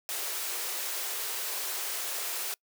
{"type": "high-pass noise", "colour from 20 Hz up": "white", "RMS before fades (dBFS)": -34, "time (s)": [0.09, 2.54], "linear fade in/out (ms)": 0, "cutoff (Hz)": 340, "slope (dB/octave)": 96, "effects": ["noise-tail reverb RT60 0.1 s tail -26 dB re dry"]}